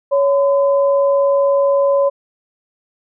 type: tone pair together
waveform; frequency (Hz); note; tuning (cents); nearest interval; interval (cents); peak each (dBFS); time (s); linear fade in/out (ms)
sine; 558 / 1017.5; C#5 / C6; +11 / -49; minor seventh; 1040; -11 / -22; 0.11-2.1; 20
effects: none